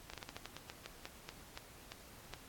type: slowing click train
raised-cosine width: 0.2 ms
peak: -27 dBFS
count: 15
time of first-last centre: 0.1-2.337 s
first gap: 35 ms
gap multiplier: 1.21
effects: pink hiss -57 dBFS RMS until 2.48 s + AAC 64 kbps